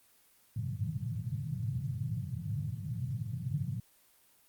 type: band-pass noise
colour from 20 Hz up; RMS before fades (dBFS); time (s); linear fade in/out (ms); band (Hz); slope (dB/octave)
pink; -36; 0.56-3.8; 5; 100 to 160; 48
effects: white hiss -65 dBFS RMS until 4.48 s + Opus 24 kbps